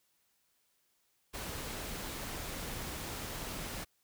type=noise; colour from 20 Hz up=pink; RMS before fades=-41 dBFS; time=1.33-3.85 s; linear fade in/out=20 ms; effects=white hiss -75 dBFS RMS until 4.03 s

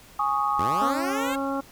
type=chord; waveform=sine; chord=Ab suspended fourth; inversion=none; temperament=equal; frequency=830.6 / 1108.7 / 1244.5 Hz; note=Ab5 / Db6 / Eb6; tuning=0 / 0 / 0 cents; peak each=-26 dBFS; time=0.19-0.91 s; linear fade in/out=5 ms
type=linear sweep; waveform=10% pulse; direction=up; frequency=65.5 to 549 Hz; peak=-21 dBFS; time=0.58-1.36 s; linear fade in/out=10 ms
type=harmonic tone; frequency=274.1 Hz; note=C#4; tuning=19 cents flat; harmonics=1 / 2 / 3 / 4 / 5; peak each=-28 / -31 / -33 / -34 / -35 dBFS; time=0.81-1.61 s; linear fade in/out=10 ms
effects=pink hiss -50 dBFS RMS until 1.71 s

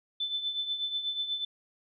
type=tone with tremolo; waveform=sine; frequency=3520 Hz; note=A7; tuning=in tune; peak=-27 dBFS; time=0.2-1.45 s; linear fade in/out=5 ms; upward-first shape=triangle; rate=8.2 Hz; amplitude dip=70%; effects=none

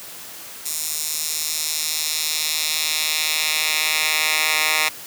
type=tone with high-pass filter sweep; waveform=10% pulse; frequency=155.3 Hz; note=D#3; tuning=3 cents flat; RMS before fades=-22 dBFS; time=0.65-4.89 s; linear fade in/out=10 ms; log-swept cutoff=7400 to 1800 Hz; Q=1.1; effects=white hiss -37 dBFS RMS until 5.06 s + high-pass 100 Hz 12 dB/octave

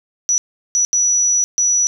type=tone bursts at uneven times; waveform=sine; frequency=5890 Hz; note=F#8; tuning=9 cents flat; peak=-12 dBFS; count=4; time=0.29-0.38 / 0.75-0.85 / 0.93-1.44 / 1.58-1.87 s; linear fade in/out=0 ms; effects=8-bit

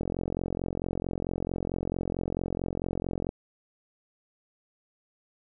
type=click train; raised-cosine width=2 ms; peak=-17 dBFS; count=147; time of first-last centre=0.01-3.291 s; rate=44.5 Hz; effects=none

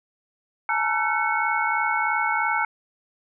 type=tone cluster; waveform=sine; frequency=853 / 916 / 1348 / 1506 / 2203 Hz; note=G#5 / A#5 / E6 / F#6 / C#7; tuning=+46 / -31 / +38 / +30 / -11 cents; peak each=-27 dBFS; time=0.69-2.65 s; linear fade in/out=2 ms; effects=none

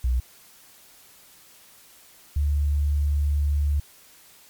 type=tone pair in turn; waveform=sine; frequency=61.74 / 72.66 Hz; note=B1 / D2; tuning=0 / -18 cents; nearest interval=minor third; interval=282 cents; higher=second; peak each=-19 dBFS; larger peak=neither; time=0.04-0.2 / 2.36-3.8 s; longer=second; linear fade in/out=5 ms; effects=white hiss -52 dBFS RMS until 4.49 s + MP3 96 kbps

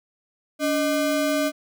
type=ring-modulated tone; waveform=square; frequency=452.8 Hz; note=A4; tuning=50 cents sharp; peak=-18 dBFS; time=0.59-1.52 s; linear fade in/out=50 ms; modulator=167 Hz; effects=none

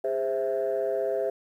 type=chord; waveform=sine; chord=Ab augmented; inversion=none; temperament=equal with one note detuned; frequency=407.9 / 523.3 / 659.3 Hz; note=Ab4 / C5 / E5; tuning=-31 / 0 / 0 cents; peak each=-28 dBFS; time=0.04-1.3 s; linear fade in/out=5 ms; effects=tanh soft clip ceiling -19 dBFS + 10-bit

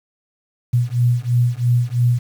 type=beating tone pair; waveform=sine; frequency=120 / 123 Hz; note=B2 / B2; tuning=-49 / -7 cents; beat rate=3 Hz; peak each=-17 dBFS; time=0.73-2.19 s; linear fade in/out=10 ms; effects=7-bit

